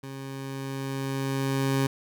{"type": "tone with level ramp", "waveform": "20% pulse", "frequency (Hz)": 135.5, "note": "C#3", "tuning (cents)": -39, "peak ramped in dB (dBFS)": [-32, -17], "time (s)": [0.03, 1.87], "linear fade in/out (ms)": 5, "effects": []}